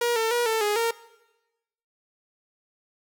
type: tone with pitch steps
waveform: sawtooth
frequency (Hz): 476.4 / 449.1 / 480.1 / 445.3 / 416.1 / 461.2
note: A#4 / A4 / B4 / A4 / G#4 / A#4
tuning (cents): +38 / +35 / -49 / +21 / +3 / -19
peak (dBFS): -18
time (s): 0.01-0.91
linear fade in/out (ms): 5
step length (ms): 150
effects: noise-tail reverb RT60 1.0 s tail -19 dB re dry